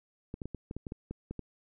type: clicks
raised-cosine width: 3 ms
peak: -25 dBFS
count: 11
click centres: 0.341 / 0.418 / 0.456 / 0.547 / 0.711 / 0.766 / 0.868 / 0.921 / 1.11 / 1.31 / 1.393 s
effects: none